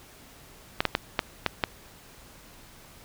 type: clicks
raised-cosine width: 0.3 ms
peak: -6 dBFS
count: 6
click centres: 0.805 / 0.853 / 0.951 / 1.192 / 1.463 / 1.638 s
effects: pink hiss -51 dBFS RMS until 3.04 s